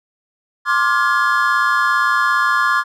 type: chord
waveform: triangle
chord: D half-diminished seventh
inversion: third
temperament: just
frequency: 1057.2 / 1174.7 / 1409.6 / 1691.5 Hz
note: C6 / D6 / F6 / Ab6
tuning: +18 / 0 / +16 / +31 cents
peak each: -17 dBFS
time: 0.65-2.84 s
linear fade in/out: 50 ms
effects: none